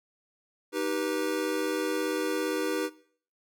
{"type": "chord", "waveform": "square", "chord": "Eb augmented", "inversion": "none", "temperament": "just", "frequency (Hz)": [311.1, 388.9, 486.1], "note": ["Eb4", "G4", "B4"], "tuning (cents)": [0, -14, -28], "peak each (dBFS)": -33, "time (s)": [0.72, 2.9], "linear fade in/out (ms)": 50, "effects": ["noise-tail reverb RT60 0.5 s tail -17 dB re dry"]}